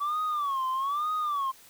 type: tone with vibrato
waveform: sine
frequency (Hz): 1138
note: C#6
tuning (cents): +45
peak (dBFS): -24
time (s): 0-1.52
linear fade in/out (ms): 20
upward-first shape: sine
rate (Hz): 1.1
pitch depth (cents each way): 160
effects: tanh soft clip ceiling -25 dBFS + white hiss -54 dBFS RMS until 1.69 s